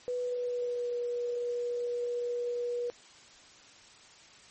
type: tone with pitch glide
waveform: sine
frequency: 493.9 to 482.9 Hz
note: B4 to B4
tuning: 0 to -39 cents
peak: -30 dBFS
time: 0.08-2.9 s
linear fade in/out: 0 ms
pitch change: -39 cents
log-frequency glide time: 0.19-0.97 s
effects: white hiss -55 dBFS RMS until 4.5 s + MP3 32 kbps